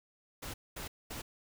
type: noise bursts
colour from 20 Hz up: pink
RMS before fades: -42 dBFS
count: 3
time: 0.42-1.22 s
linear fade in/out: 10 ms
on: 120 ms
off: 220 ms
effects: none